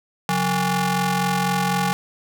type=ring-modulated tone; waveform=sawtooth; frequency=320 Hz; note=D#4; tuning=49 cents sharp; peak=-12 dBFS; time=0.29-1.93 s; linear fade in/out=0 ms; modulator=502 Hz; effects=none